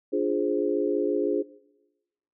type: chord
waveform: sine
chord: D half-diminished seventh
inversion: none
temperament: equal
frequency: 293.7 / 349.2 / 415.3 / 523.3 Hz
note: D4 / F4 / Ab4 / C5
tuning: 0 / 0 / 0 / 0 cents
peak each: -28 / -28 / -26 / -31 dBFS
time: 0.12-1.43 s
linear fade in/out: 20 ms
effects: noise-tail reverb RT60 1.0 s tail -20 dB re dry